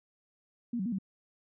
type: tone with pitch steps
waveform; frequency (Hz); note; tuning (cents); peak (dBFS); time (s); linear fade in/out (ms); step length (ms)
sine; 237.7 / 188.5 / 238.8 / 192.2; A#3 / F#3 / A#3 / G3; +34 / +32 / +42 / -34; -30; 0.73-0.986; 5; 64
effects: none